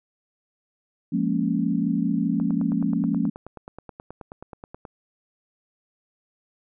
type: chord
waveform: sine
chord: Bb minor seventh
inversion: second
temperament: equal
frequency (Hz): 174.61 / 207.7 / 233.1 / 277.2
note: F3 / Ab3 / Bb3 / Db4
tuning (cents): 0 / 0 / 0 / 0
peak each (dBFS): -26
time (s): 1.12-3.3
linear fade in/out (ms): 10
type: click train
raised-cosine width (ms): 1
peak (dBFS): -24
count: 24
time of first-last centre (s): 2.4-4.852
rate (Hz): 9.38
effects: none